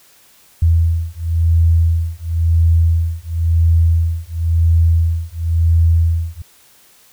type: beating tone pair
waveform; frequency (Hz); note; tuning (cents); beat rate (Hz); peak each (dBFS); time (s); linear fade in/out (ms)
sine; 82.41 / 83.37; E2 / E2; 0 / +20; 0.96; -14; 0.62-6.42; 5
effects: white hiss -49 dBFS RMS until 7.12 s